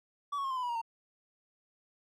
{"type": "tone with pitch steps", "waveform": "triangle", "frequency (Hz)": [1145, 1108.6, 1073.3, 1039.1, 1006, 974, 943, 913], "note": ["D6", "C#6", "C6", "C6", "B5", "B5", "A#5", "A#5"], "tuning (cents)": [-44, 0, 44, -12, 32, -24, 20, -36], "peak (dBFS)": -30, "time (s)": [0.32, 0.816], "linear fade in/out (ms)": 10, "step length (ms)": 62, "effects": []}